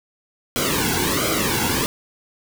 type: noise with flanger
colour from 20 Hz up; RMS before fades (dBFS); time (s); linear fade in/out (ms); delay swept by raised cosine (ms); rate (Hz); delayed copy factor
pink; -21; 0.56-1.86; 0; 1.1 to 1.67; 1.4; -0.85
effects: none